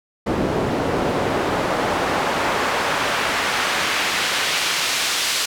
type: noise with band-pass filter sweep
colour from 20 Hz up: pink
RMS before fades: -21 dBFS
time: 0.26-5.46 s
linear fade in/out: 10 ms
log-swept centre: 320 to 4500 Hz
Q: 0.71
effects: none